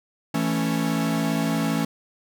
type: chord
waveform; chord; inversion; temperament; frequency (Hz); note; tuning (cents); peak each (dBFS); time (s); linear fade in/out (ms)
45% pulse; A major; second; equal; 164.81 / 220 / 277.2; E3 / A3 / C#4; 0 / 0 / 0; -26; 0.34-1.85; 5
effects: none